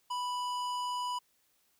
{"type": "tone with low-pass filter", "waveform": "square", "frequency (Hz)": 987.8, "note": "B5", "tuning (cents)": 0, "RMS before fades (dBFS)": -35, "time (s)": [0.1, 1.19], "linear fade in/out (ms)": 10, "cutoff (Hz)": 8800, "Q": 0.58, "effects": ["white hiss -72 dBFS RMS until 1.79 s"]}